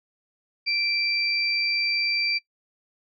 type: tone pair together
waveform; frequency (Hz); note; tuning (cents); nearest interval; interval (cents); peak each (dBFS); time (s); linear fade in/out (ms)
sine; 2349 / 4695; D7 / D8; 0 / -1; octave; 1199; -25; 0.66-2.39; 20
effects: noise-tail reverb RT60 0.1 s tail -21 dB re dry